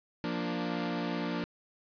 sawtooth chord, Bb major, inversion second, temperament equal, 174.61 / 233.1 / 293.7 Hz, F3 / Bb3 / D4, 0 / 0 / 0 cents, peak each -32 dBFS, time 0.24-1.44 s, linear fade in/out 0 ms, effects resampled to 11025 Hz + 9-bit

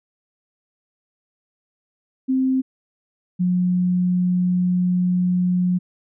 sine tone pair in turn, 261.6 / 180.14 Hz, C4 / F#3, 0 / -46 cents, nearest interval tritone, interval 646 cents, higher first, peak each -16 dBFS, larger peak neither, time 2.28-2.62 / 3.39-5.79 s, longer second, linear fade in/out 20 ms, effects none

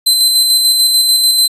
sawtooth tone with tremolo, 4065 Hz, B7, 49 cents sharp, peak -4 dBFS, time 0.06-1.48 s, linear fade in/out 10 ms, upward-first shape square, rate 6.8 Hz, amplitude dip 30%, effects resampled to 32000 Hz

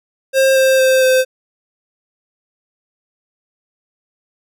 square tone with pitch steps, 533 / 527.8 / 522.6 / 517.5 Hz, C5 / C5 / C5 / C5, +32 / +15 / -2 / -19 cents, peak -10 dBFS, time 0.33-1.25 s, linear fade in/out 50 ms, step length 230 ms, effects none

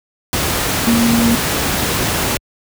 sine tone in noise, 232.8 Hz, A#3, 2 cents flat, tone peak -11 dBFS, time 0.87-1.35 s, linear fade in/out 0 ms, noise pink, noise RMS -17 dBFS, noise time 0.33-2.37 s, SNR +3 dB, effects high-pass 60 Hz 12 dB/octave

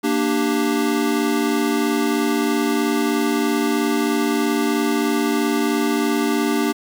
square chord, G minor, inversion first, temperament equal with one note detuned, 233.1 / 296.2 / 392 Hz, Bb3 / D4 / G4, 0 / +15 / 0 cents, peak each -23 / -21 / -24 dBFS, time 0.03-6.73 s, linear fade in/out 20 ms, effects 8-bit

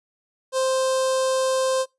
sawtooth tone with notch filter, 523.3 Hz, C5, in tune, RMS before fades -22 dBFS, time 0.52-1.86 s, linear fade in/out 50 ms, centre 2100 Hz, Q 0.8, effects noise-tail reverb RT60 0.2 s tail -22 dB re dry + resampled to 24000 Hz

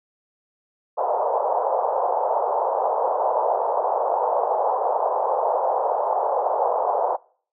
white band-pass noise, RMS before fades -22 dBFS, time 0.97-7.17 s, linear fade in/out 20 ms, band 480 to 940 Hz, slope 48 dB/octave, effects noise-tail reverb RT60 0.5 s tail -24 dB re dry

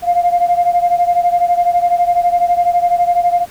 sine beating tone pair, 698.5 / 710.5 Hz, F5 / F5, 0 / +30 cents, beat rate 12 Hz, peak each -11 / -14 dBFS, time 0.02-3.46 s, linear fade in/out 50 ms, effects tanh soft clip ceiling -4 dBFS + pink hiss -40 dBFS RMS until 3.5 s

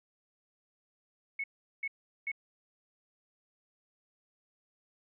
sine tone bursts, 2200 Hz, C#7, 14 cents flat, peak -32 dBFS, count 3, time 1.39-2.317 s, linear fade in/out 5 ms, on 49 ms, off 390 ms, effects none

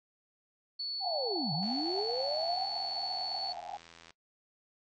sine tone, 4435 Hz, C#8, in tune, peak -33 dBFS, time 0.79-3.53 s, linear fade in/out 10 ms
sine linear two-way sweep, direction down then up, 808 to 140 to 808 Hz, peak -32 dBFS, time 1-2.7 s, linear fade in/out 50 ms, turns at 1.53 s
white band-pass noise, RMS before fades -41 dBFS, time 1.04-3.77 s, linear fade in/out 2 ms, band 700 to 810 Hz, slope 96 dB/octave
click train, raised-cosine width 0.2 ms, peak -34 dBFS, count 208, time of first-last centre 1.63-4.106 s, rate 83.6 Hz
effects noise-tail reverb RT60 0.1 s tail -19 dB re dry + MP3 48 kbps

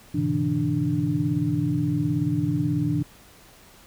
sine tone cluster, 101.9 / 125.4 / 143.2 / 161.9 / 294.8 Hz, G#2 / B2 / D3 / E3 / D4, -32 / +27 / -43 / -31 / +7 cents, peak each -32 / -28 / -30 / -26 / -25 dBFS, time 0.14-3.03 s, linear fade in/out 10 ms, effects pink hiss -51 dBFS RMS until 3.86 s

